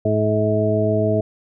harmonic tone, 107 Hz, A2, 48 cents flat, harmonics 1 / 2 / 3 / 4 / 6, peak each -21 / -24 / -25 / -22 / -20 dBFS, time 0.05-1.21 s, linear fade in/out 5 ms, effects none

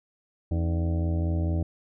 harmonic tone with a mistuned harmonic, 84.4 Hz, E2, 41 cents sharp, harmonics 1 / 2 / 3 / 4 / 5 / 6 / 7 / 8 / 9, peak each -24 / -32 / -40 / -34 / -44 / -47 / -40 / -50 / -48 dBFS, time 0.51-1.63 s, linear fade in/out 5 ms, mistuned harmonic 4, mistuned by -120 cents, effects none

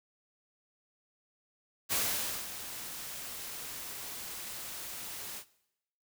white noise with ADSR envelope, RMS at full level -30 dBFS, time 1.89-5.45 s, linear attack 34 ms, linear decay 540 ms, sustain -12 dB, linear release 78 ms, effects noise-tail reverb RT60 0.8 s tail -19 dB re dry

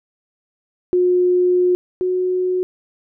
sine tone pair in turn, 360.2 / 366.3 Hz, F#4 / F#4, -46 / -17 cents, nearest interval unison, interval 29 cents, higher second, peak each -12 / -16 dBFS, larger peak first, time 0.93-1.75 / 2.01-2.63 s, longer first, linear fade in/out 0 ms, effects none

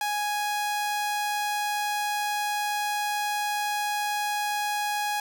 sawtooth tone, 830.6 Hz, G#5, in tune, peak -22 dBFS, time 0.01-5.2 s, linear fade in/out 2 ms, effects none

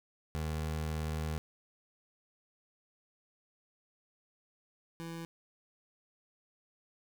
25% pulse tone pair in turn, 78 / 166.14 Hz, D#2 / E3, +5 / +14 cents, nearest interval octave + minor second, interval 1309 cents, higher second, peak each -30 / -36 dBFS, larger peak first, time 0.35-1.38 / 5-5.25 s, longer first, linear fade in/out 0 ms, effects 10-bit

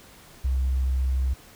triangle tone with tanh clipping, 65.2 Hz, C2, 5 cents flat, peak -21 dBFS, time 0.44-1.34 s, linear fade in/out 10 ms, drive 5 dB, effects pink hiss -50 dBFS RMS until 1.55 s

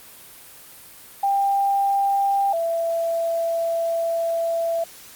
sine tone pair in turn, 794 / 667.7 Hz, G5 / E5, +22 / +22 cents, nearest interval minor third, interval 300 cents, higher first, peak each -17 / -20 dBFS, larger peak first, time 1.23-2.53 / 2.53-4.84 s, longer second, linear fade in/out 5 ms, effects white hiss -44 dBFS RMS until 5.15 s + Opus 32 kbps

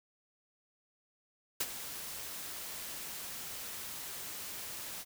white noise with ADSR envelope, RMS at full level -31 dBFS, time 1.6-5.05 s, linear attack 8 ms, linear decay 42 ms, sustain -12 dB, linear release 42 ms, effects none

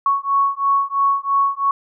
sine beating tone pair, 1108 / 1111 Hz, C#6 / C#6, -1 / +4 cents, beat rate 3 Hz, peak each -18 dBFS, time 0.06-1.71 s, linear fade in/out 2 ms, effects none

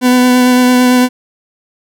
40% pulse tone with vibrato, 250 Hz, B3, 21 cents sharp, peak -5 dBFS, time 0.01-1.09 s, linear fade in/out 50 ms, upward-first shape sine, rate 8.9 Hz, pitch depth 13 cents each way, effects none

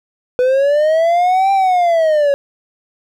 triangle linear two-way sweep, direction up then down, 493.9 to 790 to 554 Hz, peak -8 dBFS, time 0.39-2.34 s, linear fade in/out 0 ms, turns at 1.52 s, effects none

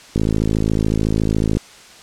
click train, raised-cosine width 3 ms, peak -5 dBFS, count 77, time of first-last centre 0.16-1.57 s, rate 53.9 Hz, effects white hiss -42 dBFS RMS until 2.02 s + low-pass 7000 Hz 12 dB/octave

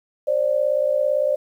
sine tone pair together, 534.2 / 592 Hz, C5 / D5, +36 / +14 cents, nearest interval major second, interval 178 cents, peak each -21 / -19 dBFS, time 0.27-1.36 s, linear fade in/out 10 ms, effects 9-bit

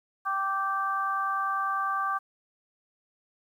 harmonic tone, 390 Hz, G4, 9 cents flat, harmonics 2 / 3 / 4, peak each -34 / -27 / -34 dBFS, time 0.25-2.19 s, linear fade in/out 20 ms, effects 10-bit

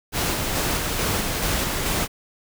pink noise with tremolo, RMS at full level -23 dBFS, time 0.12-2.08 s, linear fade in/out 50 ms, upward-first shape square, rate 2.3 Hz, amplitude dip 25%, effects none

